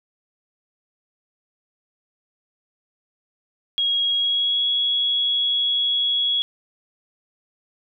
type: tone with pitch glide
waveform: sine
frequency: 3294 to 3344 Hz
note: G#7 to G#7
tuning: -15 to +11 cents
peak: -18 dBFS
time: 3.78-6.42 s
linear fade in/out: 0 ms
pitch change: +26 cents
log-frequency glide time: 4.11-4.63 s
effects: none